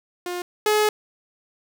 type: tone pair in turn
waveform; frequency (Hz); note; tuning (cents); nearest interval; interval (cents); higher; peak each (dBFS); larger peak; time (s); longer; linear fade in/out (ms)
sawtooth; 355.2 / 424.2; F4 / G#4; +29 / +37; minor third; 308; second; -23 / -13; second; 0.26-0.42 / 0.66-0.89; second; 2
effects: none